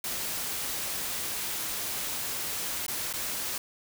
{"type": "noise with dropouts", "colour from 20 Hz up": "white", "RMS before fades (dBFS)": -33, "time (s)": [0.04, 3.58], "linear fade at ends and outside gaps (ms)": 2, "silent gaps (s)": [[2.865, 2.881], [3.128, 3.137]], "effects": []}